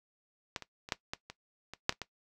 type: clicks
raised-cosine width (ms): 0.2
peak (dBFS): -17 / -26 / -27 / -12 / -18 / -26 / -25 / -7 / -27 / -20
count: 10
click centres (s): 0.562 / 0.623 / 0.889 / 0.922 / 1.135 / 1.3 / 1.736 / 1.894 / 1.925 / 2.017
effects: noise-tail reverb RT60 0.1 s tail -17 dB re dry